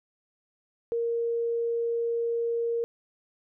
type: tone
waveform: sine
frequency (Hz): 466.2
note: A#4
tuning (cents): 0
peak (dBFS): -25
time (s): 0.92-2.84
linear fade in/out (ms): 0
effects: none